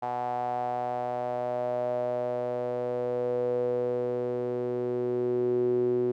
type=tone with band-pass filter sweep; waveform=sawtooth; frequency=123 Hz; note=B2; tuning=7 cents flat; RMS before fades=-29 dBFS; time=0.02-6.12 s; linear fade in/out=10 ms; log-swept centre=790 to 350 Hz; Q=7.2; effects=none